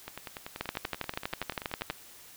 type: two click trains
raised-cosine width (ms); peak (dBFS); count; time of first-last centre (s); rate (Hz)
0.3; -15 / -22; 17 / 20; 0.61-1.9 / 0.08-1.907; 12.4 / 10.4
effects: white hiss -52 dBFS RMS until 2.36 s